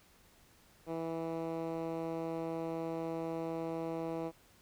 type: tone with band-pass filter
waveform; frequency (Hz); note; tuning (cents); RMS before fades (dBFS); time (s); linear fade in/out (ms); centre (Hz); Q
10% pulse; 164; E3; -9; -38; 0.86-4.32; 50; 390; 0.94
effects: pink hiss -64 dBFS RMS until 4.61 s